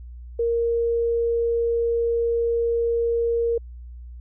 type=tone; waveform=sine; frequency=466.2 Hz; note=A#4; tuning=in tune; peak=-19 dBFS; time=0.39-3.58 s; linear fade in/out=5 ms; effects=added 60 Hz sine -36 dBFS peak until 4.2 s